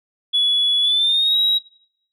sine tone with pitch glide, 3400 to 3838 Hz, G#7 to A#7, +40 to +50 cents, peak -13 dBFS, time 0.33-1.59 s, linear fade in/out 20 ms, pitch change +210 cents, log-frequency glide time 0.81-1.38 s, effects noise-tail reverb RT60 0.7 s tail -21 dB re dry + tanh soft clip ceiling -10 dBFS

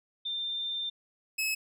sine / sawtooth tone pair in turn, 3591 / 2580 Hz, A7 / E7, +35 / -38 cents, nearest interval tritone, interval 573 cents, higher first, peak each -31 / -25 dBFS, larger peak second, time 0.25-0.9 / 1.38-1.55 s, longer first, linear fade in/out 10 ms, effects none

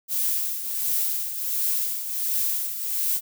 violet noise with tremolo, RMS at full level -23 dBFS, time 0.08-3.21 s, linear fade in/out 50 ms, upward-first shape triangle, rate 1.4 Hz, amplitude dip 65%, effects none

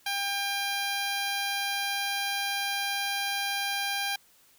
10% pulse tone, 799 Hz, G5, 33 cents sharp, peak -20 dBFS, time 0.06-4.16 s, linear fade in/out 5 ms, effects white hiss -61 dBFS RMS until 4.58 s

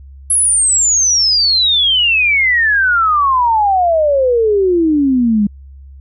sine exponential sweep, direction down, 11000 to 200 Hz, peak -9 dBFS, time 0.3-5.47 s, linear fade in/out 5 ms, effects added 68 Hz sine -33 dBFS peak until 6 s

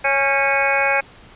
harmonic tone with a mistuned harmonic, 276.4 Hz, C#4, 5 cents flat, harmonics 2 / 3 / 4 / 5 / 6 / 7 / 8 / 9, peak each -22 / -22 / -30 / -27 / -22 / -30 / -21 / -23 dBFS, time 0.04-1.01 s, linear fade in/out 10 ms, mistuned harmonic 6, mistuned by -37 cents, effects pink hiss -45 dBFS RMS until 1.35 s + resampled to 8000 Hz

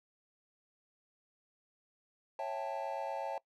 triangle chord, A dominant seventh, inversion first, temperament just, 550 / 660 / 792 / 880 Hz, C#5 / E5 / G5 / A5, -14 / +2 / +18 / 0 cents, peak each -39 / -40 / -40 / -39 dBFS, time 2.39-3.38 s, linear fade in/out 2 ms, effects noise-tail reverb RT60 0.1 s tail -22 dB re dry

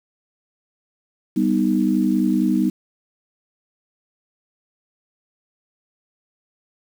sine chord, G augmented, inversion none, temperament equal, 196 / 246.9 / 311.1 Hz, G3 / B3 / D#4, 0 / 0 / 0 cents, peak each -20 dBFS, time 1.36-2.7 s, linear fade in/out 10 ms, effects 7-bit

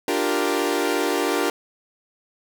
sawtooth chord, G minor seventh, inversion second, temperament equal, 293.7 / 349.2 / 392 / 466.2 Hz, D4 / F4 / G4 / Bb4, 0 / 0 / 0 / 0 cents, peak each -22 dBFS, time 0.08-1.5 s, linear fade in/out 2 ms, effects none

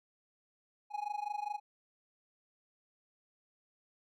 triangle tone with amplitude modulation, 830.6 Hz, G#5, in tune, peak -30 dBFS, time 0.9-1.6 s, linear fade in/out 50 ms, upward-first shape sine, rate 24.9 Hz, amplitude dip 90%, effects none

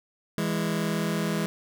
sawtooth tone pair together, 164.81 / 206 Hz, E3 / G#3, 0 / -14 cents, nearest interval major third, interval 386 cents, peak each -24 dBFS, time 0.38-1.46 s, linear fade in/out 0 ms, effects none

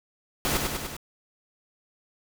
pink noise with echo, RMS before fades -26 dBFS, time 0.45-0.57 s, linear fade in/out 0 ms, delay 99 ms, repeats 4, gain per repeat -3 dB, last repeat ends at 0.966 s, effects none

